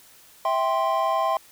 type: chord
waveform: triangle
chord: C major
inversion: first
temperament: just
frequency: 654.1 / 784.9 / 1046.5 Hz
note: E5 / G5 / C6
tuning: -14 / +2 / 0 cents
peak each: -23 / -24 / -22 dBFS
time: 0.45-1.37 s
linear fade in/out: 2 ms
effects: white hiss -52 dBFS RMS until 1.51 s